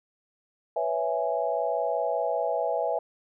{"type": "chord", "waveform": "sine", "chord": "C# minor seventh", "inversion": "third", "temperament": "equal", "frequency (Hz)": [493.9, 554.4, 659.3, 830.6], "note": ["B4", "C#5", "E5", "G#5"], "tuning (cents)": [0, 0, 0, 0], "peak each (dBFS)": [-31, -31, -28, -31], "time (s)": [0.76, 2.99], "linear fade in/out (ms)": 5, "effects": []}